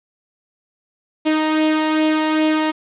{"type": "tone with flanger", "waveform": "sawtooth", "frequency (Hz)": 311.1, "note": "D#4", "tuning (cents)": 0, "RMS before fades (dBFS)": -17, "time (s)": [1.25, 2.72], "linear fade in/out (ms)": 20, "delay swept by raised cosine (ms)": [0.31, 1.09], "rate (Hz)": 2.5, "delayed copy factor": 0.5, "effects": ["resampled to 8000 Hz", "7-bit"]}